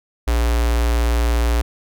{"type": "tone with notch filter", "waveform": "square", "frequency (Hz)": 58.5, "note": "A#1", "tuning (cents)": 7, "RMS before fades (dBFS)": -17, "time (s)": [0.27, 1.62], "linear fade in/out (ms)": 10, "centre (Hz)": 150, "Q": 0.78, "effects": []}